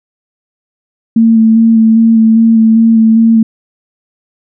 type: tone with vibrato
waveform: sine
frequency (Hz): 224.8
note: A3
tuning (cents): +37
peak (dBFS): -3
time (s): 1.16-3.43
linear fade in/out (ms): 5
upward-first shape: square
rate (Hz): 2.5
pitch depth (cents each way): 16
effects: none